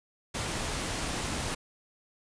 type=noise; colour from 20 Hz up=pink; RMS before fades=-33 dBFS; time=0.34-1.55 s; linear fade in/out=10 ms; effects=resampled to 22050 Hz